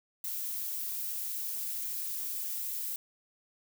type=noise; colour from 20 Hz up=violet; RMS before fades=-36 dBFS; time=0.24-2.96 s; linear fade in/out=2 ms; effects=none